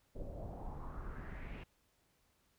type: noise with low-pass filter sweep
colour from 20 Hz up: brown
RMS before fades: -45 dBFS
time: 0.15-1.64 s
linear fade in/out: 10 ms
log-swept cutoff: 480 to 2700 Hz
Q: 3.7
effects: pink hiss -75 dBFS RMS until 2.58 s